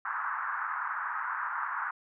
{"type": "band-pass noise", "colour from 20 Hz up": "white", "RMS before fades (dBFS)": -34, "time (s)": [0.05, 1.91], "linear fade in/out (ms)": 5, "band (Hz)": [940, 1600], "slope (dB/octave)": 48, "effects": []}